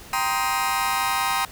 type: chord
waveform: sawtooth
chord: C minor seventh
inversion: second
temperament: just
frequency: 784.9 / 941.9 / 1046.5 / 1255.8 Hz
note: G5 / Bb5 / C6 / Eb6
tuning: +2 / +18 / 0 / +16 cents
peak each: -23 dBFS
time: 0.13-1.45 s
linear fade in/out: 2 ms
effects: pink hiss -43 dBFS RMS until 1.51 s